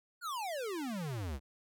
square exponential sweep, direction down, 1500 to 61.74 Hz, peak -37 dBFS, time 0.21-1.4 s, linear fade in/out 50 ms, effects none

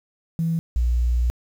sine tone pair in turn, 164.81 / 59.87 Hz, E3 / A#1, 0 / +47 cents, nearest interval octave + tritone, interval 1753 cents, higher first, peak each -19 / -16 dBFS, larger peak second, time 0.39-0.59 / 0.76-1.3 s, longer second, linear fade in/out 0 ms, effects tanh soft clip ceiling -13 dBFS + 8-bit

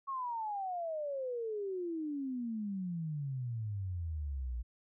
sine exponential sweep, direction down, 1108.7 to 57.2 Hz, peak -35 dBFS, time 0.07-4.63 s, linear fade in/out 20 ms, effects none

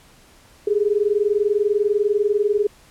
sine tone pair together, 403.8 / 423.9 Hz, G#4 / G#4, -49 / +35 cents, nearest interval minor second, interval 84 cents, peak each -19 / -19 dBFS, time 0.67-2.67 s, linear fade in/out 5 ms, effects pink hiss -51 dBFS RMS until 2.9 s + low-pass 12000 Hz 12 dB/octave

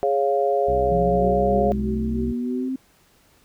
sine chord, Db major, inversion second, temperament equal, 415.3 / 554.4 / 698.5 Hz, Ab4 / Db5 / F5, 0 / 0 / 0 cents, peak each -22 dBFS, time 0.03-1.72 s, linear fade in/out 0 ms
harmonic tone, 63.9 Hz, C2, 40 cents flat, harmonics 1 / 2 / 3 / 4 / 5 / 6, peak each -27 / -33 / -37 / -39 / -41 / -43 dBFS, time 0.67-2.33 s, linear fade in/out 20 ms
sine exponential sweep, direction up, 170 to 264.8 Hz, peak -23 dBFS, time 0.91-2.76 s, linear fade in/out 5 ms
sine tone with tremolo, 376.9 Hz, F#4, 32 cents sharp, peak -28 dBFS, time 1.19-2.69 s, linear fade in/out 5 ms, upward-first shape sine, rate 3.1 Hz, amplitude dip 65%
effects pink hiss -58 dBFS RMS until 3.44 s

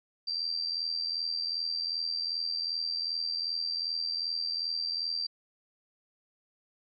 sine tone with amplitude modulation, 4699 Hz, D8, in tune, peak -27 dBFS, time 0.27-5.27 s, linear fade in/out 10 ms, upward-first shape sine, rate 82.6 Hz, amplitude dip 65%, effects none

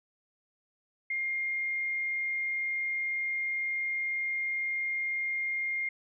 sine tone, 2121 Hz, C7, 23 cents sharp, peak -29 dBFS, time 1.1-5.89 s, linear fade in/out 5 ms, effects none

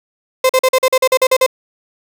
35% pulse tone bursts, 518 Hz, C5, 17 cents flat, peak -7 dBFS, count 11, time 0.44-1.464 s, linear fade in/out 5 ms, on 54 ms, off 43 ms, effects none

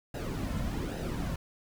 brown noise with flanger, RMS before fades -34 dBFS, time 0.14-1.36 s, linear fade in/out 5 ms, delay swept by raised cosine 0.88 to 2.58 ms, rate 1.2 Hz, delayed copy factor -0.6, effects none

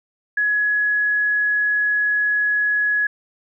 sine tone, 1683 Hz, G#6, 23 cents sharp, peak -16 dBFS, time 0.37-3.07 s, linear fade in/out 5 ms, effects none

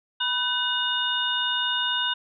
sine tone cluster, 982 / 1510 / 2886 / 3631 Hz, B5 / F#6 / F#7 / A#7, -10 / +35 / -44 / -46 cents, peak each -31 / -29 / -27 / -27 dBFS, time 0.2-2.14 s, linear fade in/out 10 ms, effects none

